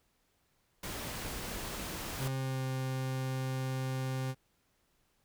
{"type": "noise", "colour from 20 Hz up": "pink", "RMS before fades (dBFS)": -40, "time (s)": [0.83, 2.28], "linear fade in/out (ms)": 5}
{"type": "tone with pitch glide", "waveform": "40% pulse", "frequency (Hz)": [132.9, 131.07], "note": ["C3", "C3"], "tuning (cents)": [27, 3], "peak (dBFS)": -32, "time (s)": [2.18, 4.35], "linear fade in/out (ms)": 50, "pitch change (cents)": -24, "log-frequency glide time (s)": [2.36, 2.65]}
{"effects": ["pink hiss -74 dBFS RMS until 5.24 s"]}